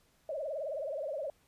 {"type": "tone with vibrato", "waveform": "sine", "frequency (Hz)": 587.3, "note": "D5", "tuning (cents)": 0, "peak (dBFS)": -34, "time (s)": [0.29, 1.3], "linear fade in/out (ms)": 2, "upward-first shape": "triangle", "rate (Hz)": 19, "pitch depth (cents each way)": 210, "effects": ["pink hiss -69 dBFS RMS until 1.47 s", "resampled to 32000 Hz"]}